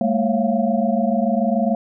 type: tone cluster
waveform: sine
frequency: 207.7 / 228.1 / 548 / 681 / 708 Hz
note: G#3 / A#3 / C#5 / F5 / F5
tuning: 0 / -37 / -20 / -44 / +23 cents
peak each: -21 / -20 / -25 / -23 / -28 dBFS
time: 0.01-1.75 s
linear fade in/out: 2 ms
effects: none